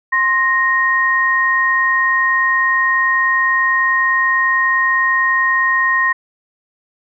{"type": "tone pair together", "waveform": "sine", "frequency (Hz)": [1053.9, 1864.7], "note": ["C6", "A#6"], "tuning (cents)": [12, 0], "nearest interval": "minor seventh", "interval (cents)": 988, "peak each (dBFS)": [-17, -13], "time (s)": [0.12, 6.13], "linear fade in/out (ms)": 10, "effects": []}